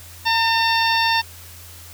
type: harmonic tone with a mistuned harmonic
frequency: 903 Hz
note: A5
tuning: 45 cents sharp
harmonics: 1 / 2 / 3 / 4 / 5 / 6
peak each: -19 / -22 / -24 / -25 / -26 / -27 dBFS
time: 0.25-1.22 s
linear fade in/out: 20 ms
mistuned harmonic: 1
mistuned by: +22 cents
effects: added 86 Hz sine -42 dBFS peak until 1.93 s + white hiss -42 dBFS RMS until 1.93 s